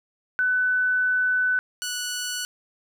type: tone pair in turn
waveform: sine / 10% pulse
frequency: 1500 / 1475.9 Hz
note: F#6 / F#6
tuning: +23 / -5 cents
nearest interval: unison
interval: 28 cents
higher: first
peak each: -19 dBFS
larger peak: neither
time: 0.39-1.59 / 1.82-2.45 s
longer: first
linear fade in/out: 0 ms
effects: none